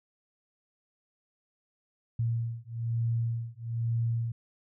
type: beating tone pair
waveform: sine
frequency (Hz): 115.4 / 116.5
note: A#2 / A#2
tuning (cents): -17 / -1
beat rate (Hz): 1.1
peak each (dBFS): -31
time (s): 2.19-4.32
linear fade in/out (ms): 5
effects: none